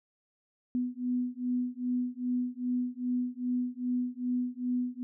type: beating tone pair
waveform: sine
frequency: 246.9 / 249.4 Hz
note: B3 / B3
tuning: 0 / +17 cents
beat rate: 2.5 Hz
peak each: -32 / -32 dBFS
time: 0.75-5.03 s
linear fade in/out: 0 ms
effects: none